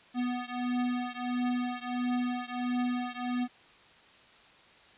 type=beating tone pair; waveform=square; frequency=246.2 / 247.7 Hz; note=B3 / B3; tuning=-5 / +5 cents; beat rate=1.5 Hz; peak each=-33 / -34 dBFS; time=0.14-3.48 s; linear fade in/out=50 ms; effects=white hiss -57 dBFS RMS until 4.97 s + resampled to 8000 Hz